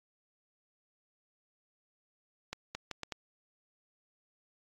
accelerating click train, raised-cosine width 0.2 ms, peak -20 dBFS, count 5, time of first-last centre 2.53-3.122 s, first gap 220 ms, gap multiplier 0.74, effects AAC 64 kbps

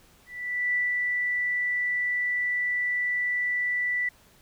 sine tone with ADSR envelope, 1970 Hz, B6, 5 cents flat, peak -22 dBFS, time 0.26-4.09 s, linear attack 480 ms, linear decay 180 ms, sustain -2 dB, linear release 5 ms, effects pink hiss -58 dBFS RMS until 4.41 s

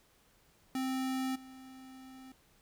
square tone with level steps, 261.6 Hz, C4, in tune, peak -33 / -50 dBFS, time 0.75-2.32 s, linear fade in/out 2 ms, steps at 1.35 s, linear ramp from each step 10 ms, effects pink hiss -67 dBFS RMS until 2.61 s

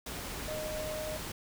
sine tone in noise, 618 Hz, D#5, 12 cents flat, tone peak -36 dBFS, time 0.48-1.17 s, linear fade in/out 5 ms, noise pink, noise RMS -40 dBFS, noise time 0.06-1.32 s, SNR +1 dB, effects none

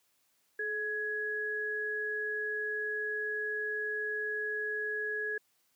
sine tone pair together, 428 / 1673 Hz, A4 / G#6, -48 / +12 cents, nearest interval 2 octaves, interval 2360 cents, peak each -38 / -33 dBFS, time 0.59-5.38 s, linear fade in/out 5 ms, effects white hiss -73 dBFS RMS until 5.75 s + high-pass 100 Hz 12 dB/octave

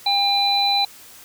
harmonic tone, 801 Hz, G5, 37 cents sharp, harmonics 1 / 3 / 5, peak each -20 / -29 / -18 dBFS, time 0.06-0.85 s, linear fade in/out 5 ms, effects white hiss -44 dBFS RMS until 1.24 s

